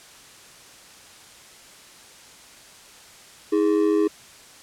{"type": "ring-modulated tone", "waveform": "triangle", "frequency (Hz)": 366.1, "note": "F#4", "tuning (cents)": -18, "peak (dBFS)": -12, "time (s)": [3.52, 4.08], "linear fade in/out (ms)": 10, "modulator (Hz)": 46.9, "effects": ["white hiss -47 dBFS RMS until 4.62 s", "low-pass 9000 Hz 12 dB/octave"]}